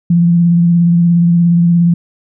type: tone with vibrato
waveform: sine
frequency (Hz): 171.4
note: F3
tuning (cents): -32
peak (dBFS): -6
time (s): 0.1-1.94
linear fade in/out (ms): 5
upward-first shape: sine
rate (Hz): 17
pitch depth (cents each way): 24
effects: none